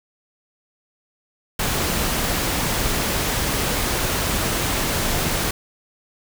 pink noise, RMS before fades -22 dBFS, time 1.59-5.51 s, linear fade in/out 5 ms, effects none

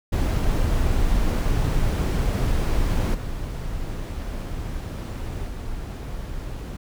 brown noise with level steps, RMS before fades -21 / -29 / -31 dBFS, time 0.12-6.77 s, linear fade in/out 10 ms, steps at 3.14 / 5.47 s, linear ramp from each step 10 ms, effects none

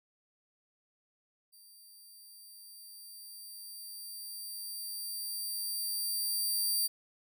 10% pulse tone with level ramp, 4699 Hz, D8, in tune, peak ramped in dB -49 to -21 dBFS, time 1.52-6.88 s, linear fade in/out 20 ms, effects none

